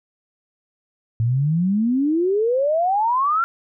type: exponential sweep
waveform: sine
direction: up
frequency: 110 to 1396.9 Hz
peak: -16 dBFS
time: 1.2-3.44 s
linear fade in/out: 0 ms
effects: none